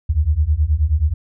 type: beating tone pair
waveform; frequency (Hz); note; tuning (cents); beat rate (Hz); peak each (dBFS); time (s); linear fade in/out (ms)
sine; 71.2 / 80.6; C#2 / E2; +47 / -38; 9.4; -17 / -16; 0.09-1.14; 10
effects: none